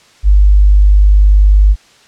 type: tone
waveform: sine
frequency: 50.1 Hz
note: G1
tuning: 38 cents sharp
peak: -3 dBFS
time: 0.23-1.76 s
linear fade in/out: 50 ms
effects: white hiss -45 dBFS RMS until 2.07 s + low-pass 6000 Hz 12 dB/octave